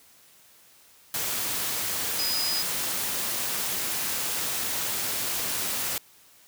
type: tone in noise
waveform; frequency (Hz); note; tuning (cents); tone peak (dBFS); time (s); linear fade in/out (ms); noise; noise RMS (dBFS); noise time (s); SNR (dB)
sine; 4978; D#8; 0; -27; 2.19-2.62; 2; white; -29; 1.14-5.98; -1
effects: white hiss -56 dBFS RMS until 6.47 s + high-pass 60 Hz 12 dB/octave